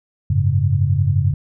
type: chord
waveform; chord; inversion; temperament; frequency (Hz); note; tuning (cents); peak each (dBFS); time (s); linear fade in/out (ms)
sine; F# suspended second; none; equal; 92.5 / 103.83 / 138.59; F#2 / G#2 / C#3; 0 / 0 / 0; -18; 0.3-1.34; 5
effects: none